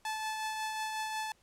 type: tone with tremolo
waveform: sawtooth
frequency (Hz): 870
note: A5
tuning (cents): -20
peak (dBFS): -29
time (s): 0.05-1.32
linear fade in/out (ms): 2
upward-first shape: triangle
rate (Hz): 5.5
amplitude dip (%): 35
effects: pink hiss -68 dBFS RMS until 1.42 s + low-pass 11000 Hz 12 dB/octave